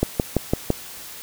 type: click train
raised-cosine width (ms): 2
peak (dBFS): -4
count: 5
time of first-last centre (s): 0.03-0.703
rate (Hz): 5.94
effects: white hiss -38 dBFS RMS until 1.22 s